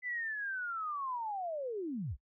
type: linear sweep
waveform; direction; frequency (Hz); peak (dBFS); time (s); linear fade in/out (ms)
sine; down; 2020 to 43.95; -35; 0.02-2.17; 50
effects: noise-tail reverb RT60 0.1 s tail -21 dB re dry